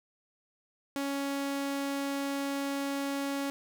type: tone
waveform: sawtooth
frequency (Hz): 278.4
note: C#4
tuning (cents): +8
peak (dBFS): -27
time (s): 0.96-3.5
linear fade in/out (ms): 0
effects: none